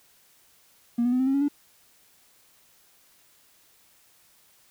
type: tone with pitch steps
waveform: triangle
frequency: 236.7 / 244.6 / 252.8 / 261.3 / 270 / 279.1 / 288.4 Hz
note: A#3 / B3 / B3 / C4 / C#4 / C#4 / D4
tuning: +27 / -16 / +41 / -2 / -45 / +12 / -31 cents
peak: -17 dBFS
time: 0.98-1.484 s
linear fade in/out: 10 ms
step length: 72 ms
effects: tanh soft clip ceiling -17 dBFS + white hiss -60 dBFS RMS until 4.7 s